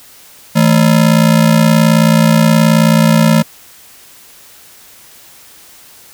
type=ring-modulated tone; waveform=square; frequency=191.4 Hz; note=G3; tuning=41 cents flat; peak=-4 dBFS; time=0.55-3.43 s; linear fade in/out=20 ms; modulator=29.4 Hz; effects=white hiss -40 dBFS RMS until 6.13 s